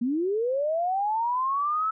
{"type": "linear sweep", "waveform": "sine", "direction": "up", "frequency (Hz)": [226.9, 1318.5], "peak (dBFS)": -23, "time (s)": [0.01, 1.91], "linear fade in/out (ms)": 10, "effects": []}